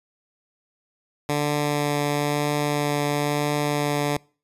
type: tone with vibrato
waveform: 10% pulse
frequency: 146.5 Hz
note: D3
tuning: 4 cents flat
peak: -13 dBFS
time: 1.29-4.17 s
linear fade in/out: 2 ms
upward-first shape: triangle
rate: 1 Hz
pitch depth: 11 cents each way
effects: noise-tail reverb RT60 0.4 s tail -26 dB re dry + resampled to 32000 Hz